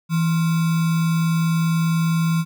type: tone with sample-and-hold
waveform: sine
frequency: 164.81 Hz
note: E3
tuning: in tune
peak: -16 dBFS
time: 0.09-2.45 s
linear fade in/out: 50 ms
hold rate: 1225 Hz
effects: none